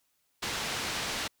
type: low-pass noise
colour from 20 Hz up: white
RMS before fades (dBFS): -34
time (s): 0.42-1.28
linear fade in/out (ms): 10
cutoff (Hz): 4600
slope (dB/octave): 12
effects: white hiss -74 dBFS RMS until 1.4 s